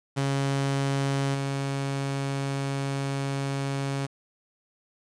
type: tone with level steps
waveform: sawtooth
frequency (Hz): 137.9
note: C#3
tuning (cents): -9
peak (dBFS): -20 / -23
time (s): 0.16-4.07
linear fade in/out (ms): 20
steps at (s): 1.34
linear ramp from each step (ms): 10
effects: resampled to 22050 Hz + 8-bit